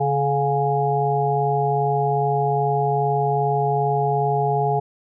harmonic tone with a mistuned harmonic, 141.4 Hz, C#3, 35 cents sharp, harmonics 1 / 3 / 5 / 6, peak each -23 / -23 / -23 / -23 dBFS, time 0-4.8 s, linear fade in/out 10 ms, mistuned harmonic 6, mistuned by -39 cents, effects none

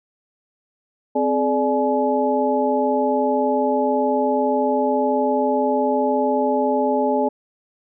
sine tone cluster, 259.4 / 425.2 / 587 / 848 Hz, C4 / G#4 / D5 / G#5, -15 / +41 / -1 / +36 cents, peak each -22 dBFS, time 1.15-7.29 s, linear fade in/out 10 ms, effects none

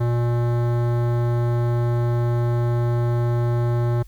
sine tone with hard clipping, 119.4 Hz, A#2, 42 cents sharp, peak -20 dBFS, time 0-4.03 s, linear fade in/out 10 ms, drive 17 dB, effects added 50 Hz sine -40 dBFS peak until 4.07 s + white hiss -59 dBFS RMS until 4.07 s

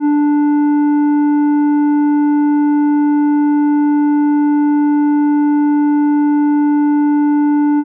triangle tone with tanh clipping, 293.7 Hz, D4, in tune, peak -11 dBFS, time 0-7.84 s, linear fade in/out 50 ms, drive 12 dB, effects none

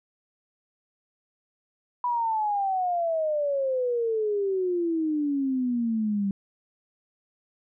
sine exponential sweep, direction down, 987.8 to 194.8 Hz, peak -23 dBFS, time 2.04-6.31 s, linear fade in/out 2 ms, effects none

